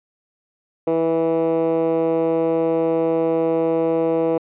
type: tone with band-pass filter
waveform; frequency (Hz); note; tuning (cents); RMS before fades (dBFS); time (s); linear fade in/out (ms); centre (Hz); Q
10% pulse; 163.7; E3; -12; -19; 0.87-4.38; 5; 430; 3
effects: resampled to 8000 Hz